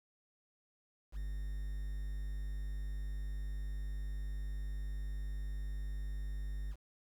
triangle tone with quantisation, 50 Hz, G1, 35 cents sharp, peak -35 dBFS, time 1.12-6.76 s, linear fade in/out 50 ms, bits 10, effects none

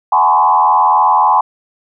sine tone with frequency modulation, 932.3 Hz, A#5, in tune, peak -7 dBFS, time 0.12-1.41 s, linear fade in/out 5 ms, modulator 83.5 Hz, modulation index 1.9, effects none

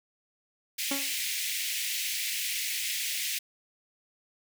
pink high-pass noise, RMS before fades -32 dBFS, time 0.78-3.39 s, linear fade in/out 10 ms, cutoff 2000 Hz, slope 48 dB/octave
sawtooth tone with exponential decay, 277.2 Hz, C#4, in tune, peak -24 dBFS, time 0.91-1.16 s, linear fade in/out 5 ms, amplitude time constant 53 ms
effects none

